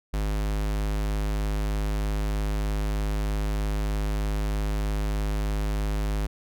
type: tone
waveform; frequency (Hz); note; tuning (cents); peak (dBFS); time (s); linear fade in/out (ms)
square; 51.6; G#1; -10; -25; 0.13-6.27; 10
effects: none